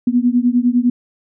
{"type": "beating tone pair", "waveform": "sine", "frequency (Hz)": [240, 249.9], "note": ["B3", "B3"], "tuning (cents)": [-49, 21], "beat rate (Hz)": 9.9, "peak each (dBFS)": [-14, -15], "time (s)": [0.07, 0.9], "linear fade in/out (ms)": 5, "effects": []}